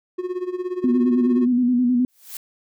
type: tone with tremolo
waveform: triangle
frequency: 362.9 Hz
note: F#4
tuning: 34 cents flat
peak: -19 dBFS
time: 0.18-1.46 s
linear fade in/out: 10 ms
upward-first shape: sine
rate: 17 Hz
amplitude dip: 80%
type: tone with vibrato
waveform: sine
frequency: 246.9 Hz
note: B3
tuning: in tune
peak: -15 dBFS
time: 0.84-2.05 s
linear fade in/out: 2 ms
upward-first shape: square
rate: 9.5 Hz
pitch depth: 39 cents each way
type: noise with exponential growth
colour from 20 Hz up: blue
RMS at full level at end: -30 dBFS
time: 2.08-2.37 s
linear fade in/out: 1 ms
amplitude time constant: 62 ms
effects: none